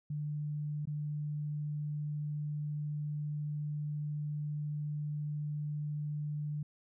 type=tone with dropouts; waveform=sine; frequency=148.8 Hz; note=D3; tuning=23 cents sharp; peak=-34 dBFS; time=0.1-6.63 s; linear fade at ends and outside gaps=5 ms; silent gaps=0.855-0.872 s; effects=none